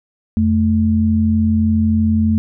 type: tone pair together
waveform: sine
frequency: 87 / 219.2 Hz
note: F2 / A3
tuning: -6 / -6 cents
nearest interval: octave + major third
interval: 1600 cents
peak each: -16 / -13 dBFS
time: 0.37-2.38 s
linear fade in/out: 0 ms
effects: none